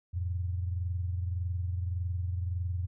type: tone pair together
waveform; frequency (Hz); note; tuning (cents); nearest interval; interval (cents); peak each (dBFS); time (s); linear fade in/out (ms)
sine; 87.31 / 109.04; F2 / A2; 0 / -15; major third; 385; -30 / -39; 0.13-2.87; 20
effects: none